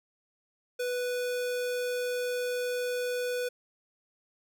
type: tone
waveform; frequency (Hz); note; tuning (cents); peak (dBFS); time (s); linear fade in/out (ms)
square; 493.9; B4; 0; -30; 0.79-3.49; 10
effects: none